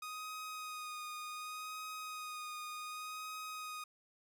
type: tone with vibrato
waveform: sawtooth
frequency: 1244.5 Hz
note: D#6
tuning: in tune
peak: -39 dBFS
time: 0.02-3.84 s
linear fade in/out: 5 ms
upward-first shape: sine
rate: 0.67 Hz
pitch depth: 20 cents each way
effects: none